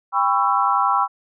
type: chord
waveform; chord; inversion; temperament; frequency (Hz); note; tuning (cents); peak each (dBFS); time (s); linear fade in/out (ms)
sine; C# half-diminished seventh; second; just; 798.3 / 997.9 / 1108.7 / 1330.5; G5 / B5 / C#6 / E6; +31 / +18 / 0 / +16; -21; 0.12-1.08; 50
effects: none